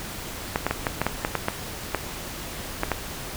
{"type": "clicks", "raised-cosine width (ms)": 0.5, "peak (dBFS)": -7, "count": 12, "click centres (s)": [0.559, 0.666, 0.71, 0.868, 1.016, 1.066, 1.249, 1.353, 1.484, 1.947, 2.834, 2.917], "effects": ["pink hiss -35 dBFS RMS until 3.36 s"]}